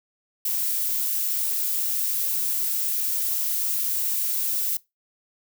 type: noise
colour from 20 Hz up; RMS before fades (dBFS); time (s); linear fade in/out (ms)
violet; -25; 0.45-4.77; 5
effects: noise-tail reverb RT60 0.2 s tail -21 dB re dry